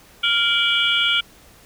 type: tone cluster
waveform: sine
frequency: 1399 / 2323 / 2898 / 3157 / 3381 Hz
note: F6 / D7 / F#7 / G7 / G#7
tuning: +3 / -20 / -37 / +12 / +30 cents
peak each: -22 dBFS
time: 0.23-1.21 s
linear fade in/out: 10 ms
effects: tanh soft clip ceiling -6 dBFS + pink hiss -49 dBFS RMS until 1.65 s